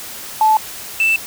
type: tone pair in turn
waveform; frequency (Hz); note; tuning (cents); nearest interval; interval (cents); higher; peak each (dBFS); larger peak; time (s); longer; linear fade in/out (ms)
triangle; 870 / 2654; A5 / E7; -20 / +11; octave + perfect fifth; 1931; second; -5 / -9; first; 0.41-0.57 / 1-1.16; neither; 2
effects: tanh soft clip ceiling -7 dBFS + white hiss -31 dBFS RMS until 1.26 s